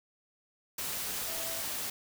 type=tone in noise; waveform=sine; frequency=659.3 Hz; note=E5; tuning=in tune; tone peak=-44 dBFS; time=1.28-1.61 s; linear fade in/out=5 ms; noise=white; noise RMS=-36 dBFS; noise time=0.78-1.9 s; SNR=-11 dB; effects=none